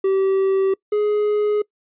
triangle tone pair in turn, 385.9 / 418.5 Hz, G4 / G#4, -27 / +13 cents, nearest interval minor second, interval 140 cents, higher second, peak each -13 / -14 dBFS, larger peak first, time 0.04-0.74 / 0.92-1.62 s, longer neither, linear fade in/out 5 ms, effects noise-tail reverb RT60 0.1 s tail -24 dB re dry + resampled to 8000 Hz

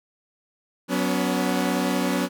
sawtooth chord, F# suspended fourth, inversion none, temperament equal with one note detuned, 185 / 246.9 / 282.8 Hz, F#3 / B3 / C#4, 0 / 0 / +35 cents, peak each -22 dBFS, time 0.88-2.29 s, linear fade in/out 50 ms, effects none

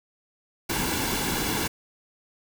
pink noise with comb filter, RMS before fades -27 dBFS, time 0.69-1.68 s, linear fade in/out 10 ms, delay 1.6 ms, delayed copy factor -0.55, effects none

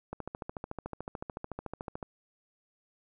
click train, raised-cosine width 1 ms, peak -23 dBFS, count 27, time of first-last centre 0.13-2.028 s, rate 13.7 Hz, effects none

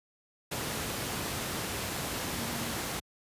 sine tone in noise, 233.1 Hz, A#3, in tune, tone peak -39 dBFS, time 2.39-2.72 s, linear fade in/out 10 ms, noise pink, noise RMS -34 dBFS, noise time 0.51-3 s, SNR -8 dB, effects high-pass 80 Hz 12 dB/octave + resampled to 32000 Hz

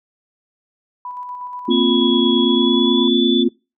sine tone with tremolo, 989 Hz, B5, 2 cents sharp, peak -26 dBFS, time 1.05-3.08 s, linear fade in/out 2 ms, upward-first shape square, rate 8.3 Hz, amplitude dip 30%
sine chord, Bb suspended second, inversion none, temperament just, 233.1 / 262.2 / 349.6 Hz, Bb3 / C4 / F4, 0 / +4 / +2 cents, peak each -17 dBFS, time 1.68-3.49 s, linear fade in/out 10 ms
sine tone with pitch glide, 3352 to 3468 Hz, G#7 to A7, +15 to -26 cents, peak -19 dBFS, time 1.7-3.44 s, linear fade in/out 20 ms, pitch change +59 cents, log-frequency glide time 2.4-3.23 s
effects noise-tail reverb RT60 0.3 s tail -26 dB re dry

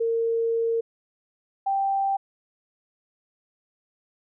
sine tone pair in turn, 458.5 / 784.4 Hz, A#4 / G5, -29 / +1 cents, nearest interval major sixth, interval 930 cents, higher second, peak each -21 dBFS, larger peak neither, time 0-0.81 / 1.66-2.17 s, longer first, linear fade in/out 10 ms, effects none

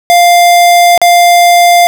square tone with dropouts, 698.5 Hz, F5, in tune, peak -3 dBFS, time 0.1-1.87 s, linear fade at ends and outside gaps 0 ms, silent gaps 0.977-1.016 s, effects none

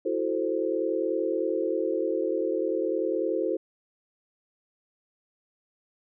sine chord, F# half-diminished seventh, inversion third, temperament equal, 329.6 / 370 / 440 / 523.3 Hz, E4 / F#4 / A4 / C5, 0 / 0 / 0 / 0 cents, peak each -30 dBFS, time 0.05-3.57 s, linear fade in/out 10 ms, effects none

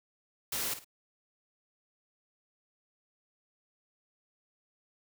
white noise with echo, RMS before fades -34 dBFS, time 0.52-0.74 s, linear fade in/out 5 ms, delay 53 ms, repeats 2, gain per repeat -11 dB, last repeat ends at 0.846 s, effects none

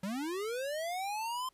square linear sweep, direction up, 180 to 1046.5 Hz, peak -35 dBFS, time 0.03-1.49 s, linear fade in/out 5 ms, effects pink hiss -71 dBFS RMS until 1.53 s + resampled to 32000 Hz

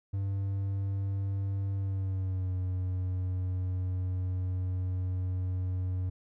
triangle tone with pitch glide, 98 to 91.97 Hz, G2 to F#2, 0 to -10 cents, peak -27 dBFS, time 0.13-6.1 s, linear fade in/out 10 ms, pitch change -110 cents, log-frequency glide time 1.75-2.53 s, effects none

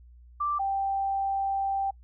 sine tone pair in turn, 1174.7 / 784 Hz, D6 / G5, 0 / 0 cents, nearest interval perfect fifth, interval 700 cents, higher first, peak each -25 dBFS, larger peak neither, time 0.4-0.59 / 0.59-1.91 s, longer second, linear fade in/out 10 ms, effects noise-tail reverb RT60 0.1 s tail -26 dB re dry + added 60 Hz sine -49 dBFS peak until 2.03 s

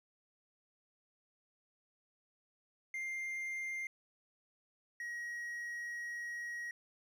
triangle tone pair in turn, 2103 / 1898.2 Hz, C7 / A#6, +8 / +31 cents, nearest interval major second, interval 177 cents, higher first, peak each -36 / -38 dBFS, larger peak first, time 2.94-3.87 / 5-6.71 s, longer second, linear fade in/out 2 ms, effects none

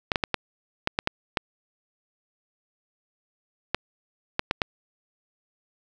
clicks, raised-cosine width 0.3 ms, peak -6 dBFS, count 12, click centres 0.118 / 0.158 / 0.238 / 0.343 / 0.874 / 0.989 / 1.074 / 1.372 / 3.746 / 4.394 / 4.511 / 4.618 s, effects none

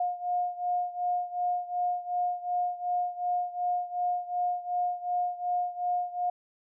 sine beating tone pair, 713 / 715.7 Hz, F5 / F5, +36 / +42 cents, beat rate 2.7 Hz, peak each -29 / -32 dBFS, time 0-6.3 s, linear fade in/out 5 ms, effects none

